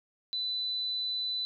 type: tone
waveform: sine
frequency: 3995 Hz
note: B7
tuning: 19 cents sharp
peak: -30 dBFS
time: 0.33-1.45 s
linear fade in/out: 0 ms
effects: none